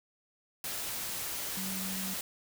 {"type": "tone in noise", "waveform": "sine", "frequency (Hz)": 190.3, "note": "F#3", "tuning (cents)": 49, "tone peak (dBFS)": -38, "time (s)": [1.57, 2.14], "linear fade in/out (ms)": 2, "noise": "white", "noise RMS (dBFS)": -37, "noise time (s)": [0.64, 2.21], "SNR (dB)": -4, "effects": []}